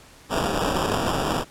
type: noise with sample-and-hold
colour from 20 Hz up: violet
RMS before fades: -24 dBFS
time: 0.29-1.45 s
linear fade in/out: 50 ms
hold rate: 2100 Hz
effects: pink hiss -49 dBFS RMS until 1.5 s + low-pass 11000 Hz 12 dB/octave